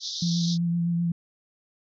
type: band-pass noise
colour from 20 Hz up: pink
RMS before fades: -33 dBFS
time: 0-0.58 s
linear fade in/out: 50 ms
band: 3500 to 6100 Hz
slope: 96 dB/octave
type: tone with vibrato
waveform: sine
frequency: 170.8 Hz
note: F3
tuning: 38 cents flat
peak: -22 dBFS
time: 0.22-1.12 s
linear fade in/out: 5 ms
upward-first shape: sine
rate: 7.8 Hz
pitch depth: 19 cents each way
effects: none